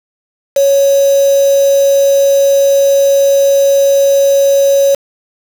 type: tone with quantisation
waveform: sine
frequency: 554.4 Hz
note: C#5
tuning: in tune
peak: -6 dBFS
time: 0.56-4.95 s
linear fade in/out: 5 ms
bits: 3
effects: none